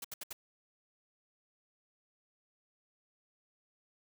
white noise bursts, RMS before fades -42 dBFS, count 4, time 0.02-0.33 s, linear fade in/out 5 ms, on 25 ms, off 70 ms, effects none

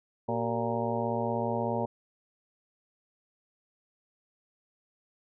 harmonic tone with a mistuned harmonic, 116.54 Hz, A#2, in tune, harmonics 1 / 2 / 3 / 4 / 5 / 6 / 7 / 8, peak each -36 / -34 / -37 / -35 / -34 / -38 / -38 / -36 dBFS, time 0.28-1.86 s, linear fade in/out 10 ms, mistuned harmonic 3, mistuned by +150 cents, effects none

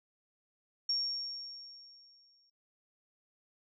sine tone with exponential decay, 5530 Hz, F8, 18 cents flat, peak -28 dBFS, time 0.89-2.5 s, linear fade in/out 5 ms, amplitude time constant 350 ms, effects noise-tail reverb RT60 0.2 s tail -21 dB re dry

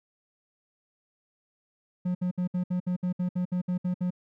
triangle tone bursts, 180 Hz, F#3, 47 cents flat, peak -23 dBFS, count 13, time 2.05-4.106 s, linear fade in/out 10 ms, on 100 ms, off 63 ms, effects none

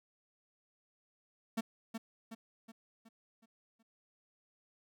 45% pulse tone with echo, 225.6 Hz, A3, 44 cents sharp, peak -32 dBFS, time 1.57-1.61 s, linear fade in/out 10 ms, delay 370 ms, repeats 6, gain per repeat -6 dB, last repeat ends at 3.83 s, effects none

